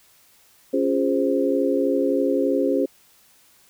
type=chord; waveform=sine; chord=Db major seventh; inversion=none; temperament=equal with one note detuned; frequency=277.2 / 349.2 / 412.4 / 523.3 Hz; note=Db4 / F4 / Ab4 / C5; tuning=0 / 0 / -12 / 0 cents; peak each=-22 / -26 / -24 / -23 dBFS; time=0.73-2.86 s; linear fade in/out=10 ms; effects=white hiss -56 dBFS RMS until 3.69 s